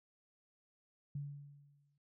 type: tone with exponential decay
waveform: sine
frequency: 143.1 Hz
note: D3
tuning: 45 cents flat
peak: -37 dBFS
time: 1.15-1.98 s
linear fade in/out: 5 ms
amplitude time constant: 180 ms
effects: none